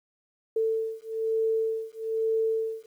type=beating tone pair; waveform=sine; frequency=445 / 446.1 Hz; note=A4 / A4; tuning=+20 / +24 cents; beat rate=1.1 Hz; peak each=-28 dBFS; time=0.56-2.86 s; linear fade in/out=5 ms; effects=10-bit